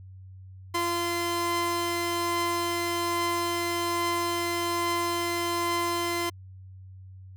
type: tone pair together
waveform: sawtooth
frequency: 344.4 / 1032 Hz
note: F4 / C6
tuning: -24 / -24 cents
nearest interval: octave + perfect fifth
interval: 1900 cents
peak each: -25 dBFS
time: 0.74-6.3 s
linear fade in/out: 10 ms
effects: added 94 Hz sine -43 dBFS peak until 7.36 s